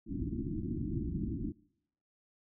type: low-pass noise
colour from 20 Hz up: white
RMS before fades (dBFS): -36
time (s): 0.06-1.53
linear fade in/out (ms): 50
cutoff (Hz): 340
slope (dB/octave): 96
effects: noise-tail reverb RT60 0.8 s tail -25 dB re dry